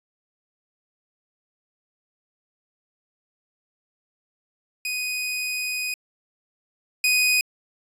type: tone pair in turn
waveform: sawtooth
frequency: 2493 / 2493 Hz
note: D#7 / D#7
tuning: +3 / +3 cents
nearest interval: unison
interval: 0 cents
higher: neither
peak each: -22 / -14 dBFS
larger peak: second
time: 4.85-5.94 / 7.04-7.41 s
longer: first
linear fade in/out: 2 ms
effects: resampled to 32000 Hz